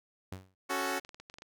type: tone with exponential decay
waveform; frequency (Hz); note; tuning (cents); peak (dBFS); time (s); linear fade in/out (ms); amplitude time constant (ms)
sawtooth; 94; F#2; +28; -33; 0.32-0.55; 5; 48
type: chord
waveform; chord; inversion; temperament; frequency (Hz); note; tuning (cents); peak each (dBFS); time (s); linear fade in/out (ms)
10% pulse; F# minor; second; equal; 277.2 / 370 / 440; C#4 / F#4 / A4; 0 / 0 / 0; -27 / -26 / -30; 0.69-1; 20
type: clicks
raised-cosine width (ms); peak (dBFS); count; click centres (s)
0.2; -31; 12; 0.818 / 0.859 / 0.908 / 0.995 / 1.049 / 1.092 / 1.145 / 1.2 / 1.299 / 1.341 / 1.385 / 1.421
effects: none